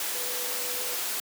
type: tone in noise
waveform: sine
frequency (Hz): 493.9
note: B4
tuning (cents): 0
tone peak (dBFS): -40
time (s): 0.15-0.95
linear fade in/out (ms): 2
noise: white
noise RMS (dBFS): -31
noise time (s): 0-1.2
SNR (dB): -12
effects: high-pass 300 Hz 12 dB/octave